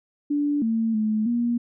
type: tone with pitch steps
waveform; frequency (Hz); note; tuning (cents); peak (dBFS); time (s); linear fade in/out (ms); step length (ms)
sine; 290.8 / 225.3 / 215.8 / 237.7; D4 / A3 / A3 / A#3; -17 / +41 / -33 / +34; -20; 0.3-1.58; 10; 320
effects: none